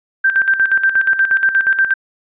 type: tone with tremolo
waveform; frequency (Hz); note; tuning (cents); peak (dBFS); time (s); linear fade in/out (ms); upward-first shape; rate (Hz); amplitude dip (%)
sine; 1568; G6; 0; -6; 0.24-1.94; 10; square; 8.4; 75
effects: tanh soft clip ceiling -8 dBFS + resampled to 8000 Hz